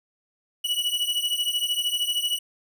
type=beating tone pair; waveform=45% pulse; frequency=2930 / 2943 Hz; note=F#7 / F#7; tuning=-18 / -10 cents; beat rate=13 Hz; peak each=-26 dBFS; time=0.64-2.39 s; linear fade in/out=10 ms; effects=none